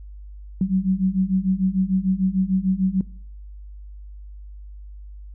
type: beating tone pair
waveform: sine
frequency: 185 / 191.7 Hz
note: F#3 / G3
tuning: 0 / -38 cents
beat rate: 6.7 Hz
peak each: -21 dBFS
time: 0.61-3.01 s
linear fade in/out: 2 ms
effects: noise-tail reverb RT60 0.6 s tail -21 dB re dry + added 50 Hz sine -36 dBFS peak until 5.34 s